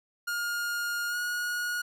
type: tone with pitch glide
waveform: 45% pulse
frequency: 1419 to 1446.3 Hz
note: F6 to F#6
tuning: +27 to -40 cents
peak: -29 dBFS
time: 0.27-1.82 s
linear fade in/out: 10 ms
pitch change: +33 cents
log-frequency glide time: 1.08-1.16 s
effects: none